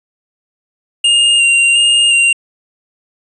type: tone with vibrato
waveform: square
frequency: 2800 Hz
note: F7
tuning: 4 cents sharp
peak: -8 dBFS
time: 1.04-2.33 s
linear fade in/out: 5 ms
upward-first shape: square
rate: 1.4 Hz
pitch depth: 18 cents each way
effects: resampled to 24000 Hz